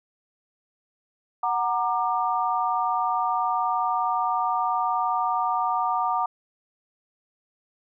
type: chord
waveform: sine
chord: Gb augmented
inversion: none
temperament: equal with one note detuned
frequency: 740 / 932.3 / 1193.1 Hz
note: Gb5 / Bb5 / D6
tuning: 0 / 0 / +27 cents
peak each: -26 dBFS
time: 1.43-6.26 s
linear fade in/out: 5 ms
effects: none